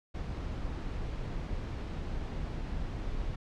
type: noise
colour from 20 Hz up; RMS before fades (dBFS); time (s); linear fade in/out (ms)
brown; -36; 0.14-3.36; 10
effects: low-pass 5000 Hz 12 dB/octave